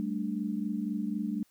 sine chord, G suspended second, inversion none, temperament equal, 196 / 220 / 293.7 Hz, G3 / A3 / D4, 0 / 0 / 0 cents, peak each -34 / -33 / -36 dBFS, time 0-1.43 s, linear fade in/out 0 ms, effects white hiss -68 dBFS RMS until 1.5 s

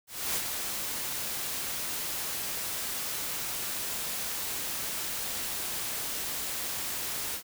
white noise with ADSR envelope, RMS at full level -29 dBFS, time 0.07-7.43 s, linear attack 290 ms, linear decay 48 ms, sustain -5 dB, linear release 83 ms, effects none

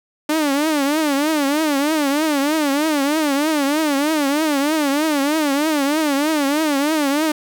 sawtooth tone with vibrato, 295.2 Hz, D4, 9 cents sharp, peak -12 dBFS, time 0.29-7.32 s, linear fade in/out 5 ms, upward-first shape triangle, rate 3.2 Hz, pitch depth 160 cents each way, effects 7-bit

